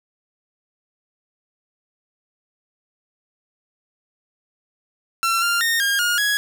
sawtooth tone with pitch steps, 1353 / 1394 / 1840 / 1618 / 1429 / 1668 Hz, E6 / F6 / A#6 / G#6 / F6 / G#6, +45 / -4 / -23 / -46 / +39 / +7 cents, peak -14 dBFS, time 5.23-6.37 s, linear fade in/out 0 ms, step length 190 ms, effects 7-bit

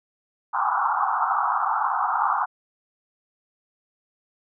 pink band-pass noise, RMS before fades -23 dBFS, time 0.53-2.46 s, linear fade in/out 20 ms, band 760 to 1400 Hz, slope 96 dB/octave, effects none

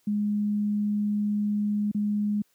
sine tone with dropouts, 207.7 Hz, G#3, in tune, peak -23 dBFS, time 0.07-2.42 s, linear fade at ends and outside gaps 5 ms, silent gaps 1.915-1.946 s, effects white hiss -68 dBFS RMS until 2.54 s + high-pass 60 Hz 12 dB/octave

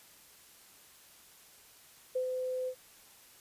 sine tone with ADSR envelope, 510 Hz, C5, 44 cents flat, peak -28 dBFS, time 2.15-2.75 s, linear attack 10 ms, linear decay 94 ms, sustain -4 dB, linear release 72 ms, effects white hiss -58 dBFS RMS until 3.4 s + resampled to 32000 Hz

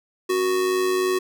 square tone with amplitude modulation, 370 Hz, F#4, in tune, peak -18 dBFS, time 0.29-1.19 s, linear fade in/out 10 ms, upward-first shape sine, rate 103 Hz, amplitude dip 45%, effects none

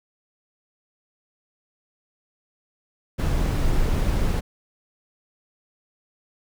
brown noise, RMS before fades -21 dBFS, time 3.18-4.41 s, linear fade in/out 20 ms, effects none

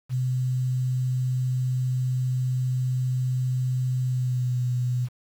sine tone with pitch glide, 127.5 to 124.16 Hz, C3 to B2, -44 to +10 cents, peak -22 dBFS, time 0.09-5.09 s, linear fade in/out 50 ms, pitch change -46 cents, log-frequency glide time 4.02-4.62 s, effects 8-bit

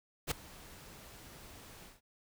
pink noise with ADSR envelope, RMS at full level -31 dBFS, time 0.27-2.01 s, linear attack 43 ms, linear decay 6 ms, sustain -22 dB, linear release 160 ms, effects none

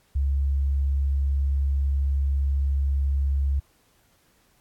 sine tone, 69.1 Hz, C#2, 5 cents flat, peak -20 dBFS, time 0.15-3.6 s, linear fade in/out 10 ms, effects pink hiss -63 dBFS RMS until 4.6 s + AAC 64 kbps

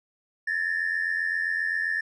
triangle ring-modulated tone, 1770 Hz, A6, 10 cents sharp, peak -18 dBFS, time 0.47-2.01 s, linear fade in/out 10 ms, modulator 43.8 Hz, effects tanh soft clip ceiling -20 dBFS + resampled to 22050 Hz

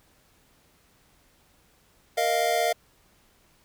square chord, Bb suspended fourth, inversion none, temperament equal, 466.2 / 622.3 / 698.5 Hz, Bb4 / Eb5 / F5, 0 / 0 / 0 cents, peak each -30 / -28 / -25 dBFS, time 2.17-2.73 s, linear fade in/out 10 ms, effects pink hiss -62 dBFS RMS until 3.64 s

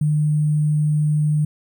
sine tone with sample-and-hold, 151.1 Hz, D3, 50 cents sharp, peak -15 dBFS, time 0.01-1.45 s, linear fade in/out 5 ms, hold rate 8820 Hz, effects none

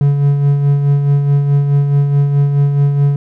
triangle tone with tremolo, 142.2 Hz, C#3, 45 cents sharp, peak -5 dBFS, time 0.01-3.16 s, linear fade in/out 2 ms, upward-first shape sine, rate 4.7 Hz, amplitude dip 45%, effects none

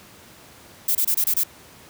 violet noise bursts, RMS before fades -20 dBFS, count 6, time 0.88-1.436 s, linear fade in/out 5 ms, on 71 ms, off 26 ms, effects pink hiss -47 dBFS RMS until 1.89 s + high-pass 80 Hz 12 dB/octave

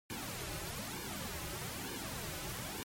pink noise with flanger, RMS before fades -42 dBFS, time 0.1-2.83 s, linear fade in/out 0 ms, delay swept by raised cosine 1.5 to 4.4 ms, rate 1.1 Hz, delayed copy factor -0.95, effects MP3 64 kbps

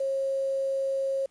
sine tone with quantisation, 541 Hz, C#5, 42 cents flat, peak -25 dBFS, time 0-1.26 s, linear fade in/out 5 ms, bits 8, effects pink hiss -68 dBFS RMS until 1.3 s + resampled to 24000 Hz

